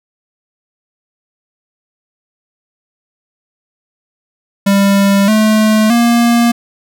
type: tone with pitch steps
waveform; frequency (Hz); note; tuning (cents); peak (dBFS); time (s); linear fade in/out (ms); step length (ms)
square; 198.3 / 216.2 / 235.8; G3 / A3 / A#3; +20 / -30 / +20; -8; 4.66-6.52; 10; 620
effects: none